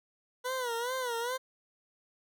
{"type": "tone with vibrato", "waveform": "20% pulse", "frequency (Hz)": 490.3, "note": "B4", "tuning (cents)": -13, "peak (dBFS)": -27, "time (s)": [0.44, 1.38], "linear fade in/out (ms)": 20, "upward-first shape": "sine", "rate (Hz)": 2.4, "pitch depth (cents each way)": 110, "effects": []}